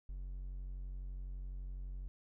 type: tone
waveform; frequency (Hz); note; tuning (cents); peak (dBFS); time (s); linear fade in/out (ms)
triangle; 45.97; F#1; -10; -39; 0.09-2.08; 0
effects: none